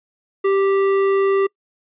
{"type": "tone with hard clipping", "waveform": "triangle", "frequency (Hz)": 391.6, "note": "G4", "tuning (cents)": -2, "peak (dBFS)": -16, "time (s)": [0.44, 1.47], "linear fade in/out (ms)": 10, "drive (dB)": 15, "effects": ["noise-tail reverb RT60 0.1 s tail -26 dB re dry", "resampled to 8000 Hz"]}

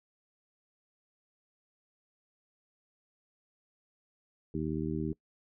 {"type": "harmonic tone", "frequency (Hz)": 78.1, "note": "D#2", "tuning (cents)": 7, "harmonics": [1, 2, 3, 4, 5], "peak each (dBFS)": [-41, -36, -37, -36, -39], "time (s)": [4.54, 5.13], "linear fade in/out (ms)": 5, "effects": ["noise-tail reverb RT60 0.1 s tail -23 dB re dry"]}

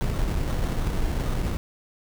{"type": "noise with sample-and-hold", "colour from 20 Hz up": "brown", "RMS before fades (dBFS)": -25, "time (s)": [0.01, 1.57], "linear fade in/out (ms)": 0, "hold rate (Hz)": 2450, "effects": []}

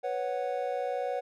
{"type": "chord", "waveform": "triangle", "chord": "B suspended second", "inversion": "none", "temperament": "equal", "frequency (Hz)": [493.9, 554.4, 740], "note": ["B4", "C#5", "F#5"], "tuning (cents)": [0, 0, 0], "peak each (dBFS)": -32, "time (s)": [0.03, 1.21], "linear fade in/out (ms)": 20, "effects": []}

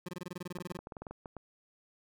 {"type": "tone bursts", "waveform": "25% pulse", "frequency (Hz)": 178.4, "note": "F3", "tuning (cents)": 37, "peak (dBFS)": -34, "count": 15, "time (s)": [0.06, 0.772], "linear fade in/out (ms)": 5, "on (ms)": 26, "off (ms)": 23}
{"type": "clicks", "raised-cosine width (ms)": 1, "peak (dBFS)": -29, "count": 11, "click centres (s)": [0.586, 0.715, 0.79, 0.871, 0.922, 0.968, 1.02, 1.068, 1.11, 1.258, 1.367]}
{"effects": []}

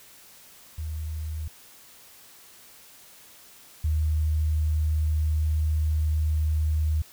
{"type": "tone pair in turn", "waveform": "sine", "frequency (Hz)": [78.1, 77.34], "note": ["D#2", "D#2"], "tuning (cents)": [7, -10], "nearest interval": "unison", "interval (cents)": 17, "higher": "first", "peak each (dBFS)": [-29, -21], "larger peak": "second", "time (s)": [[0.78, 1.48], [3.84, 7.02]], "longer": "second", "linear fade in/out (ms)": 5, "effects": ["white hiss -51 dBFS RMS until 7.12 s"]}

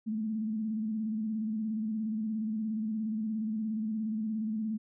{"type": "tone with vibrato", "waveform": "sine", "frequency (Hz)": 217.9, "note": "A3", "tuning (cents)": -17, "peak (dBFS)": -30, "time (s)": [0.06, 4.78], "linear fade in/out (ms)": 20, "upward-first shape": "square", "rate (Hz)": 17, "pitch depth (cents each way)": 46, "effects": []}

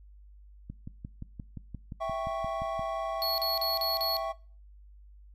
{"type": "click train", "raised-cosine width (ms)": 5, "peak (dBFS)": -27, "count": 13, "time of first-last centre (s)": [0.7, 2.794], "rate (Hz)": 5.73}
{"type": "chord", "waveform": "triangle", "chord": "C# diminished", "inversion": "first", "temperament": "equal", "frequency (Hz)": [659.3, 784, 1108.7], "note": ["E5", "G5", "C#6"], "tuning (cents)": [0, 0, 0], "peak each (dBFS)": [-30, -35, -34], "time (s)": [2, 4.33], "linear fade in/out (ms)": 20}
{"type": "tone bursts", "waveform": "square", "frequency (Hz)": 4356, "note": "C#8", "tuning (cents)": -31, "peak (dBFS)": -29, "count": 5, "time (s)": [3.22, 4.168], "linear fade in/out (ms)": 0, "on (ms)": 160, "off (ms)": 37}
{"effects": ["noise-tail reverb RT60 0.4 s tail -21 dB re dry", "added 50 Hz sine -50 dBFS peak until 5.34 s"]}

